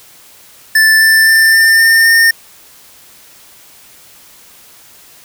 square tone with pitch steps, 1760 / 1772.2 / 1784.6 / 1797 / 1809.5 / 1822.1 Hz, A6 / A6 / A6 / A6 / A6 / A#6, 0 / +12 / +24 / +36 / +48 / -40 cents, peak -6 dBFS, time 0.75-2.31 s, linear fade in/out 5 ms, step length 260 ms, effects white hiss -41 dBFS RMS until 5.24 s

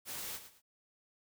white noise with echo, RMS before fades -42 dBFS, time 0.05-0.4 s, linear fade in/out 50 ms, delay 110 ms, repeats 2, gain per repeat -11 dB, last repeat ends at 0.62 s, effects none

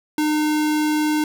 square tone, 304 Hz, D#4, 40 cents flat, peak -18 dBFS, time 0.18-1.24 s, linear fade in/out 2 ms, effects none

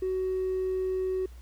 sine tone with hard clipping, 374.2 Hz, F#4, 20 cents sharp, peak -27 dBFS, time 0.02-1.26 s, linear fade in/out 5 ms, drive 1 dB, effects added 60 Hz sine -44 dBFS peak until 1.41 s + pink hiss -60 dBFS RMS until 1.41 s

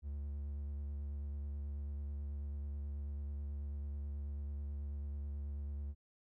triangle tone with vibrato, 71.6 Hz, D2, 43 cents flat, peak -37 dBFS, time 0.02-5.95 s, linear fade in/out 50 ms, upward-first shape triangle, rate 9.2 Hz, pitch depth 30 cents each way, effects none

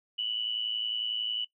sine tone with amplitude modulation, 2960 Hz, F#7, in tune, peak -26 dBFS, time 0.18-1.45 s, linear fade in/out 10 ms, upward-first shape sine, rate 111 Hz, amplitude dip 65%, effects noise-tail reverb RT60 0.1 s tail -18 dB re dry

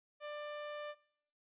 sawtooth tone, 593 Hz, D5, 17 cents sharp, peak -38 dBFS, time 0.2-0.95 s, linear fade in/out 50 ms, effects noise-tail reverb RT60 0.6 s tail -19 dB re dry + resampled to 8000 Hz

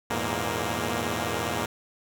5% pulse tone cluster, 82.8 / 104.5 / 117.5 / 233.8 Hz, E2 / G#2 / A#2 / A#3, +8 / +11 / +14 / +5 cents, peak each -21 dBFS, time 0.1-1.66 s, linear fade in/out 5 ms, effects none

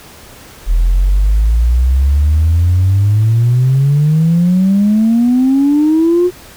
sine exponential sweep, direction up, 39.75 to 364.9 Hz, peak -6 dBFS, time 0.66-6.31 s, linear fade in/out 50 ms, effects tanh soft clip ceiling -4 dBFS + pink hiss -37 dBFS RMS until 6.56 s

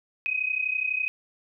sine tone pair together, 2507 / 2539 Hz, D#7 / D#7, +12 / +34 cents, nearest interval unison, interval 22 cents, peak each -27 / -28 dBFS, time 0.26-1.08 s, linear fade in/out 0 ms, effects none

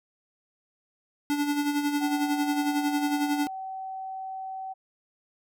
square tone with tremolo, 290.4 Hz, D4, 19 cents flat, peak -23 dBFS, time 1.3-3.47 s, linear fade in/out 0 ms, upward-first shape sine, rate 11 Hz, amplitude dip 55%
sine tone, 763 Hz, G5, 47 cents flat, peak -33 dBFS, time 2-4.74 s, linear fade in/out 20 ms
effects none

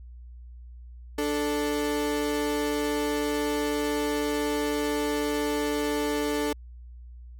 35% pulse tone pair together, 294 / 440 Hz, D4 / A4, +2 / 0 cents, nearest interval perfect fifth, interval 698 cents, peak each -26 dBFS, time 1.18-6.53 s, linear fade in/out 5 ms, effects added 60 Hz sine -41 dBFS peak until 7.39 s + MP3 96 kbps

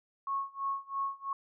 sine tone with tremolo, 1098 Hz, C#6, 17 cents flat, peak -29 dBFS, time 0.27-1.33 s, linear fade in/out 2 ms, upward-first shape sine, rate 3 Hz, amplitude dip 95%, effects none

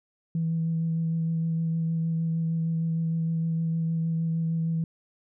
sine tone with vibrato, 163.7 Hz, E3, 12 cents flat, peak -23 dBFS, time 0.35-4.84 s, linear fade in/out 2 ms, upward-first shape sine, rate 6.5 Hz, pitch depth 13 cents each way, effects tanh soft clip ceiling -19 dBFS

